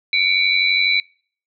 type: tone cluster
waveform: sine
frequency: 2255 / 2347 / 3966 Hz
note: C#7 / D7 / B7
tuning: +29 / -2 / +7 cents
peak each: -19 dBFS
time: 0.13-1 s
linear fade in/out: 2 ms
effects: noise-tail reverb RT60 0.5 s tail -26 dB re dry